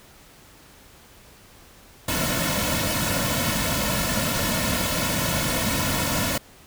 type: noise with comb filter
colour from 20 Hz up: pink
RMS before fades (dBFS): -24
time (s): 2.08-6.38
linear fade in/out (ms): 5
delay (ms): 2.5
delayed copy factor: -0.8
effects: pink hiss -50 dBFS RMS until 6.66 s